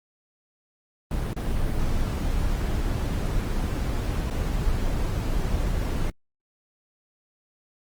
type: noise with dropouts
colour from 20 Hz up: brown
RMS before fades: -25 dBFS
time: 1.11-6.1 s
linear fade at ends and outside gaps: 2 ms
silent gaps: 1.333-1.364 / 4.301-4.308 s
effects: Opus 24 kbps